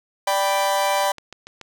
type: chord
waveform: 40% pulse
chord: G major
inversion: second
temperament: equal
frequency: 587.3 / 784 / 987.8 Hz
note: D5 / G5 / B5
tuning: 0 / 0 / 0 cents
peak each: -22 dBFS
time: 0.27-1.12 s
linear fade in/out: 5 ms
type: click train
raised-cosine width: 0.2 ms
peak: -20 dBFS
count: 5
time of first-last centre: 1.04-1.613 s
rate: 6.98 Hz
effects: none